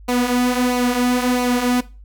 sawtooth tone with flanger, 247.4 Hz, B3, 3 cents sharp, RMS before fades -18 dBFS, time 0.08-1.81 s, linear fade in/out 10 ms, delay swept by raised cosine 0.58 to 5.98 ms, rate 1.5 Hz, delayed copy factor -0.55, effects noise-tail reverb RT60 0.3 s tail -18 dB re dry + added 50 Hz sine -38 dBFS peak until 2.04 s

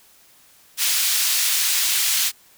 pink high-pass noise, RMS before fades -20 dBFS, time 0.77-2.32 s, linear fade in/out 50 ms, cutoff 3100 Hz, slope 12 dB/octave, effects white hiss -53 dBFS RMS until 2.57 s

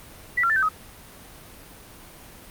sine tone with pitch steps, 1964 / 1371 / 1765 / 1547 / 1265 Hz, B6 / F6 / A6 / G6 / D#6, -10 / -32 / +5 / -23 / +28 cents, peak -18 dBFS, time 0.37-0.69 s, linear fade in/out 10 ms, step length 64 ms, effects pink hiss -45 dBFS RMS until 2.5 s + Opus 32 kbps

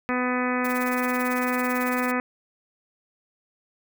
harmonic tone, 250 Hz, B3, 21 cents sharp, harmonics 1 / 2 / 3 / 4 / 5 / 6 / 7 / 8 / 9 / 10, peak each -26 / -30 / -34 / -33 / -31 / -36 / -33 / -34 / -37 / -38 dBFS, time 0.09-2.2 s, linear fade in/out 0 ms
blue noise with tremolo, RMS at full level -36 dBFS, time 0.64-2.12 s, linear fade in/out 10 ms, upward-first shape sine, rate 18 Hz, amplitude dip 80%
effects none

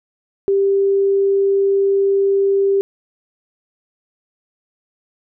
sine tone, 394.1 Hz, G4, 9 cents sharp, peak -12 dBFS, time 0.48-2.81 s, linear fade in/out 0 ms, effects none

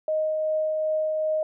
sine tone with tremolo, 623 Hz, D#5, 2 cents sharp, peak -21 dBFS, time 0.08-1.43 s, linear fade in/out 2 ms, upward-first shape triangle, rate 2.6 Hz, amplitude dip 25%, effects none

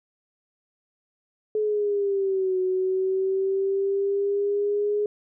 sine exponential two-way sweep, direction down then up, 430.1 to 370 to 417.1 Hz, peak -21 dBFS, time 1.55-5.06 s, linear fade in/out 2 ms, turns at 2.59 s, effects none

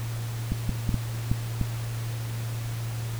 clicks, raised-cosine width 5 ms, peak -12 dBFS, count 6, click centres 0.52 / 0.693 / 0.892 / 0.943 / 1.315 / 1.613 s, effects added 115 Hz sine -29 dBFS peak until 3.19 s + pink hiss -41 dBFS RMS until 3.19 s

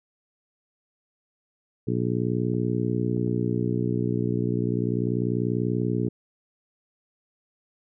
harmonic tone, 60.3 Hz, B1, 41 cents flat, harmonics 2 / 3 / 4 / 5 / 6 / 7, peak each -27 / -29 / -30 / -31 / -32 / -32 dBFS, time 1.87-6.09 s, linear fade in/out 10 ms
clicks, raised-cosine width 2 ms, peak -31 dBFS, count 7, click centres 2.54 / 3.17 / 3.275 / 5.074 / 5.222 / 5.817 / 6.074 s
effects none

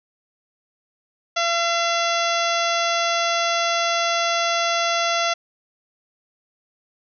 harmonic tone, 680 Hz, F5, 46 cents flat, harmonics 1 / 2 / 3 / 4 / 5 / 6 / 7 / 8 / 9, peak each -23 / -24 / -28 / -29 / -28 / -34 / -32 / -35 / -31 dBFS, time 1.36-5.34 s, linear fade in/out 10 ms, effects none

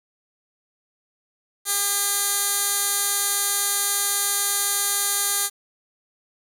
15% pulse tone with band-pass filter, 403.1 Hz, G4, 48 cents sharp, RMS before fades -23 dBFS, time 1.65-5.5 s, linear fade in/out 50 ms, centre 10000 Hz, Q 1.5, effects 7-bit

